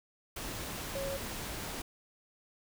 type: tone in noise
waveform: sine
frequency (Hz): 548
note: C#5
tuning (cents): -20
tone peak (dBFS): -35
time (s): 0.95-1.17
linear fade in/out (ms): 5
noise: pink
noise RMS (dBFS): -40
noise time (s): 0.36-1.82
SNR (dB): +2
effects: none